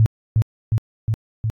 sine tone with echo, 110.2 Hz, A2, 3 cents sharp, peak -10 dBFS, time 0-0.06 s, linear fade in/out 0 ms, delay 360 ms, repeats 4, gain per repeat -2 dB, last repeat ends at 1.5 s, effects AAC 48 kbps

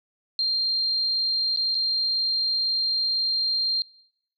sine tone with dropouts, 4186 Hz, C8, in tune, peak -21 dBFS, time 0.39-3.82 s, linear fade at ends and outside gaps 1 ms, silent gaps 1.562-1.572 / 1.746-1.751 s, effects noise-tail reverb RT60 0.9 s tail -25 dB re dry

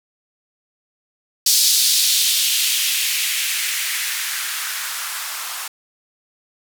violet noise with band-pass filter sweep, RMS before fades -20 dBFS, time 1.46-5.68 s, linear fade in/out 5 ms, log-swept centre 4700 to 1000 Hz, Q 1.9, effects none

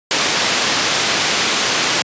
white low-pass noise, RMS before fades -17 dBFS, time 0.11-2.02 s, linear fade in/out 0 ms, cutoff 5300 Hz, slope 12 dB/octave, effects high-pass 150 Hz 12 dB/octave + resampled to 16000 Hz

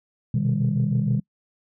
sine tone cluster, 122.8 / 129.2 / 155.1 / 200.8 Hz, B2 / C3 / D#3 / G3, -9 / -21 / -5 / +42 cents, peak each -24 dBFS, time 0.34-1.2 s, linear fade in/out 5 ms, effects noise-tail reverb RT60 0.1 s tail -26 dB re dry + tanh soft clip ceiling -13 dBFS

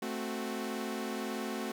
sawtooth chord, F# diminished, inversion first, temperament equal, 220 / 261.6 / 370 Hz, A3 / C4 / F#4, 0 / 0 / 0 cents, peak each -34 / -36 / -36 dBFS, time 0.02-1.72 s, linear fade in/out 5 ms, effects none

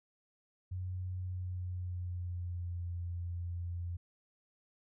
sine tone with pitch glide, 91.6 to 87.01 Hz, F#2 to F2, -17 to -6 cents, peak -36 dBFS, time 0.71-3.97 s, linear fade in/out 10 ms, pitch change -89 cents, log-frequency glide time 1.21-2.9 s, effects none

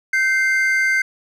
triangle tone pair together, 1551.8 / 2093 Hz, G6 / C7, -18 / 0 cents, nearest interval perfect fourth, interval 518 cents, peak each -16 dBFS, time 0.13-1.02 s, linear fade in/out 5 ms, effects none

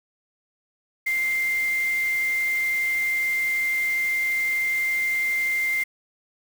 sine tone in noise, 2096 Hz, C7, 2 cents sharp, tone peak -21 dBFS, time 1.06-5.84 s, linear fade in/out 10 ms, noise white, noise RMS -39 dBFS, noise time 1.06-5.84 s, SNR +15 dB, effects none

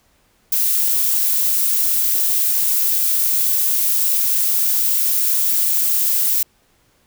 violet noise, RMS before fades -17 dBFS, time 0.52-6.43 s, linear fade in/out 5 ms, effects pink hiss -59 dBFS RMS until 7.06 s

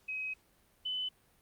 sine tone pair in turn, 2536 / 3016 Hz, D#7 / F#7, +32 / +32 cents, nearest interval minor third, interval 300 cents, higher second, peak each -35 / -33 dBFS, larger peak second, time 0.08-0.34 / 0.85-1.09 s, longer first, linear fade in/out 10 ms, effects pink hiss -68 dBFS RMS until 1.41 s + Opus 48 kbps

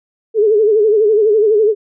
sine tone with vibrato, 427.1 Hz, G#4, 48 cents sharp, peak -8 dBFS, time 0.34-1.75 s, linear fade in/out 50 ms, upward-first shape sine, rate 12 Hz, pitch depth 88 cents each way, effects none

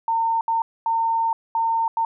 sine tone bursts at uneven times, 910 Hz, A#5, 42 cents flat, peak -18 dBFS, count 5, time 0.08-0.41 / 0.48-0.62 / 0.86-1.33 / 1.55-1.88 / 1.97-2.05 s, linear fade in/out 2 ms, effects none

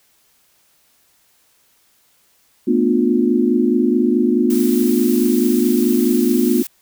sine chord, B half-diminished seventh, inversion third, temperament just, 222.2 / 246.9 / 296.3 / 355.6 Hz, A3 / B3 / D4 / F4, +17 / 0 / +15 / +31 cents, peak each -19 / -16 / -20 / -18 dBFS, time 2.67-6.63 s, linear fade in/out 10 ms
blue noise, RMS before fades -29 dBFS, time 4.5-6.67 s, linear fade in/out 2 ms
effects white hiss -58 dBFS RMS until 6.81 s

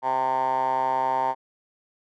10% pulse tone with band-pass filter, 130.81 Hz, C3, in tune, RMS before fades -24 dBFS, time 0.02-1.35 s, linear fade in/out 50 ms, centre 910 Hz, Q 7.3, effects none

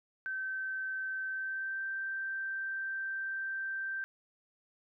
sine tone with pitch glide, 1543 to 1565.4 Hz, G6 to G6, -28 to -3 cents, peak -34 dBFS, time 0.26-4.04 s, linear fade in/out 0 ms, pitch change +25 cents, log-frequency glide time 1.27-1.83 s, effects none

